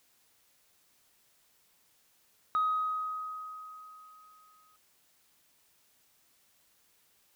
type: tone with exponential decay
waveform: sine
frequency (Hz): 1259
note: D#6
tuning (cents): +20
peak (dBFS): -23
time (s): 2.55-4.76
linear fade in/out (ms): 0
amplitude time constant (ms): 480
effects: tanh soft clip ceiling -22 dBFS + white hiss -68 dBFS RMS until 7.35 s